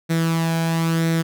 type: tone with flanger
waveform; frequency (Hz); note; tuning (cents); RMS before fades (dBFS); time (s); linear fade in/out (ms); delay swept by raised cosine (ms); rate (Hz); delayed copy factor
sawtooth; 164.5; E3; -3; -20; 0.09-1.23; 20; 0.51 to 1.27; 1; +0.5
effects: none